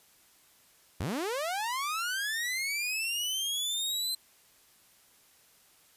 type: linear sweep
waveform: sawtooth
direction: up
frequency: 65.2 to 4108 Hz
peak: -27 dBFS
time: 1-4.15 s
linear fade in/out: 5 ms
effects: white hiss -62 dBFS RMS until 5.96 s + resampled to 32000 Hz